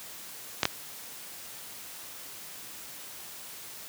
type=clicks; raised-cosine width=0.2 ms; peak=-5 dBFS; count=2; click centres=0.632 / 0.654 s; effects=white hiss -44 dBFS RMS until 3.88 s + high-pass 80 Hz 12 dB/octave